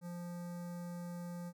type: tone with notch filter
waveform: square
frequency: 174.5 Hz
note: F3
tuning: 1 cent flat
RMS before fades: -44 dBFS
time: 0.01-1.53 s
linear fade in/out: 50 ms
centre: 3000 Hz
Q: 0.56
effects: none